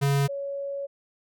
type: tone pair in turn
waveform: square / sine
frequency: 140 / 558.5 Hz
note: C#3 / C#5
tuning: +18 / +13 cents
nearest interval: 2 octaves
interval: 2395 cents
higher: second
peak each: -21 / -29 dBFS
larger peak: first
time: 0.01-0.28 / 0.28-0.87 s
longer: second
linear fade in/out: 20 ms
effects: none